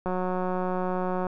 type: click train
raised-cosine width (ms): 1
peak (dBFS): -16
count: 222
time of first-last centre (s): 0.06-1.268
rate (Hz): 183
effects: none